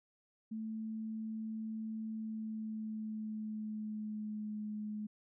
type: tone with pitch glide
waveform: sine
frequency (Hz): 220 to 211.8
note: A3 to G#3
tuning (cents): 0 to +34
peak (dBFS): -38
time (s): 0.51-5.07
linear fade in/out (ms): 10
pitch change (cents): -66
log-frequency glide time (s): 2.11-4.62
effects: none